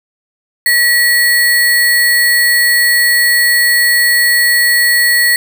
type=tone with sample-and-hold; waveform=sine; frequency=1927 Hz; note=B6; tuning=43 cents flat; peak=-7 dBFS; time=0.66-5.36 s; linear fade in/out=2 ms; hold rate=6300 Hz; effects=none